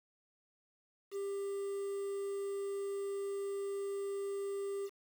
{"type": "tone with quantisation", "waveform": "triangle", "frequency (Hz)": 397, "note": "G4", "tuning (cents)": 22, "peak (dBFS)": -34, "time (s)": [1.11, 4.9], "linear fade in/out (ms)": 50, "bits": 9, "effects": []}